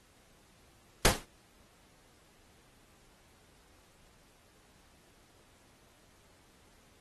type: noise with exponential decay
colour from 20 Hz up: pink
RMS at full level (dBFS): -19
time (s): 1.05-1.25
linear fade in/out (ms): 1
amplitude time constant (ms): 43
effects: pink hiss -64 dBFS RMS until 7 s + AAC 32 kbps